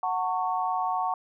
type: chord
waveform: sine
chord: F# minor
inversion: none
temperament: equal with one note detuned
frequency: 740 / 902.7 / 1108.7 Hz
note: F#5 / A5 / C#6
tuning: 0 / +44 / 0 cents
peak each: -28 / -30 / -30 dBFS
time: 0.03-1.14 s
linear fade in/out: 2 ms
effects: none